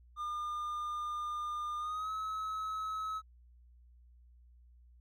triangle tone with pitch glide, 1208 to 1287.2 Hz, D6 to E6, +48 to -42 cents, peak -33 dBFS, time 0.16-3.22 s, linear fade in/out 50 ms, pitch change +110 cents, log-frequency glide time 1.78-2.11 s, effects added 60 Hz sine -57 dBFS peak until 5 s + MP3 96 kbps

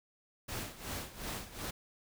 pink noise with tremolo, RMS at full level -39 dBFS, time 0.48-1.71 s, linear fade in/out 10 ms, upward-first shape sine, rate 2.7 Hz, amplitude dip 80%, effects none

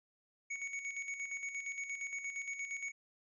square tone with tremolo, 2228 Hz, C#7, 8 cents sharp, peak -38 dBFS, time 0.5-2.92 s, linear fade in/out 10 ms, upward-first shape square, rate 8.6 Hz, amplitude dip 55%, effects resampled to 22050 Hz

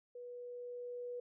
sine tone with level ramp, 488.1 Hz, B4, 20 cents flat, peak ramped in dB -46 to -40 dBFS, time 0.15-1.2 s, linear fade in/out 5 ms, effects none

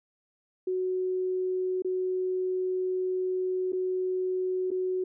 sine tone with dropouts, 370 Hz, F#4, in tune, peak -26 dBFS, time 0.67-5.04 s, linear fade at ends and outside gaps 5 ms, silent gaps 1.822-1.846 / 3.722-3.73 / 4.706-4.714 s, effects none

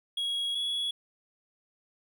triangle tone pair in turn, 3315 / 3365 Hz, G#7 / G#7, -4 / +22 cents, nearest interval unison, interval 26 cents, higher second, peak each -27 dBFS, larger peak neither, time 0.17-0.55 / 0.55-0.91 s, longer first, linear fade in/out 5 ms, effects none

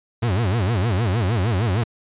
40% pulse tone with vibrato, 103.83 Hz, G#2, in tune, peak -17 dBFS, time 0.22-1.84 s, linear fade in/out 10 ms, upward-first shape sine, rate 6.5 Hz, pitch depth 270 cents each way, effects resampled to 8000 Hz

